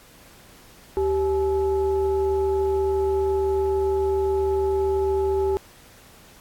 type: tone with frequency modulation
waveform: sine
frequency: 389.4 Hz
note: G4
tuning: 12 cents flat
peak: -19 dBFS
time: 0.97-5.57 s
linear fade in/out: 0 ms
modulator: 462 Hz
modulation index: 0.55
effects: pink hiss -50 dBFS RMS until 6.4 s + AAC 64 kbps